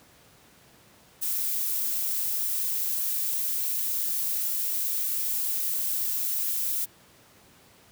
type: noise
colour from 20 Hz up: violet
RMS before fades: -28 dBFS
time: 1.21-6.86 s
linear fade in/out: 20 ms
effects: pink hiss -56 dBFS RMS until 7.91 s + high-pass 80 Hz 12 dB/octave